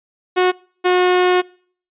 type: tone pair in turn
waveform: sawtooth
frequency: 365.3 / 362.4 Hz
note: F#4 / F#4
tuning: -22 / -36 cents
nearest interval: unison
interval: 14 cents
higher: first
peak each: -8 dBFS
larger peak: neither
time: 0.36-0.52 / 0.84-1.42 s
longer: second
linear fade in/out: 20 ms
effects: noise-tail reverb RT60 0.5 s tail -24 dB re dry + resampled to 8000 Hz